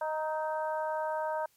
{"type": "harmonic tone with a mistuned harmonic", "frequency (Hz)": 311.1, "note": "D#4", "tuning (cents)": 0, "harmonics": [2, 3, 4, 5], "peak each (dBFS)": [-33, -33, -44, -42], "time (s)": [0.01, 1.46], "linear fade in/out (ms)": 5, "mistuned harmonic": 4, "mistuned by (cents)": 24, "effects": ["white hiss -68 dBFS RMS until 1.56 s", "MP3 64 kbps"]}